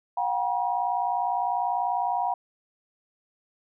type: tone cluster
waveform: sine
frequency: 719 / 779 / 958 Hz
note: F#5 / G5 / A#5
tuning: -50 / -11 / +47 cents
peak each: -28 dBFS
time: 0.17-2.34 s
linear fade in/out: 5 ms
effects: none